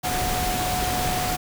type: tone in noise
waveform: sine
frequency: 730 Hz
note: F#5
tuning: 24 cents flat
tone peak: -26 dBFS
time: 0.03-1.37 s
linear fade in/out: 20 ms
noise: pink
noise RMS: -26 dBFS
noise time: 0.03-1.37 s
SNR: -3 dB
effects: none